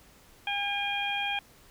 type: harmonic tone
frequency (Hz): 808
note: G#5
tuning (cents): -48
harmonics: 1 / 2 / 3 / 4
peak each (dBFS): -33 / -37 / -32 / -34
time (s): 0.47-1.39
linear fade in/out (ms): 2
effects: pink hiss -57 dBFS RMS until 1.7 s